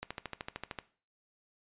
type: click train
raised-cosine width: 0.3 ms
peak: -21 dBFS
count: 11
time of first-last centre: 0.03-0.788 s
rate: 13.2 Hz
effects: noise-tail reverb RT60 0.4 s tail -17 dB re dry + resampled to 8000 Hz